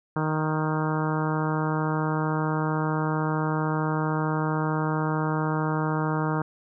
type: harmonic tone with a mistuned harmonic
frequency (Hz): 155.56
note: D#3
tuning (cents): 0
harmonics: 1 / 2 / 3 / 4 / 5 / 6 / 7 / 8 / 9 / 10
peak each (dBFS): -26 / -30 / -33 / -37 / -36 / -33 / -36 / -36 / -37 / -41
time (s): 0.16-6.42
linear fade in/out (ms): 2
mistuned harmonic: 10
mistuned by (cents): +25
effects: none